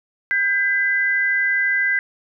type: tone pair together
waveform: sine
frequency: 1593 / 2007 Hz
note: G6 / B6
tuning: +27 / +27 cents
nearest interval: major third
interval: 400 cents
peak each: -19 dBFS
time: 0.31-1.99 s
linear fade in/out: 0 ms
effects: none